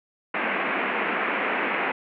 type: band-pass noise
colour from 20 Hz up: white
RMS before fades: -26 dBFS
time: 0.34-1.92 s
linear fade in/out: 5 ms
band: 190 to 2500 Hz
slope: 48 dB/octave
effects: none